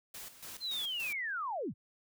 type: noise with tremolo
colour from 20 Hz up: white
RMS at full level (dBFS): -46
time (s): 0.14-1.13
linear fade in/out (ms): 5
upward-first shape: square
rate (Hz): 3.5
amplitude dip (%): 70
type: linear sweep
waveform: sine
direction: down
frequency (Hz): 4202 to 66.8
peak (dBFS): -34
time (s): 0.6-1.74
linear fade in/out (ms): 50
effects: none